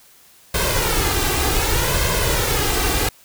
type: noise with flanger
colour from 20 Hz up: pink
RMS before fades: -19 dBFS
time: 0.54-3.09 s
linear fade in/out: 5 ms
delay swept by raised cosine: 1.9 to 2.55 ms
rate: 0.65 Hz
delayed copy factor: +0.65
effects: white hiss -50 dBFS RMS until 3.24 s